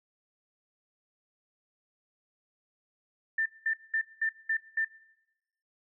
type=tone bursts; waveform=sine; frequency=1787 Hz; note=A6; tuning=26 cents sharp; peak=-25 dBFS; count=6; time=3.38-4.848 s; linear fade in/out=5 ms; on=78 ms; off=200 ms; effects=noise-tail reverb RT60 1.0 s tail -24 dB re dry